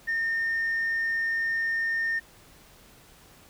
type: tone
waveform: sine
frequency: 1822 Hz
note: A#6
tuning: 40 cents flat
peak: -23 dBFS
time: 0.07-2.2 s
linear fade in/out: 20 ms
effects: tanh soft clip ceiling -22 dBFS + pink hiss -54 dBFS RMS until 3.49 s